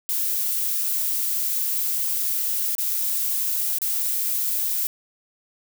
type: noise with dropouts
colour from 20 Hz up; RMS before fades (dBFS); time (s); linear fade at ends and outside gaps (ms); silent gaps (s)
violet; -24; 0.09-4.87; 0; 2.751-2.782 / 3.785-3.818
effects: none